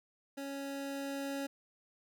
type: tone with level ramp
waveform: 25% pulse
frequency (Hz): 277.2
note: C#4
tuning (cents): 0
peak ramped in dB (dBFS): -36 to -32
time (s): 0.37-1.47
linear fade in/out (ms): 10
effects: none